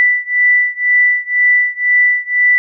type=beating tone pair; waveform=sine; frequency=1975.5 / 1977.5 Hz; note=B6 / B6; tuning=0 / +2 cents; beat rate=2 Hz; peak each=-12 / -13 dBFS; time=0-2.58 s; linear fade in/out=0 ms; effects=none